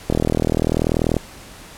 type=click train; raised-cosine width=2 ms; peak=-4 dBFS; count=44; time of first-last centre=0.1-1.167 s; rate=40.3 Hz; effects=pink hiss -40 dBFS RMS until 1.77 s + low-pass 12000 Hz 12 dB/octave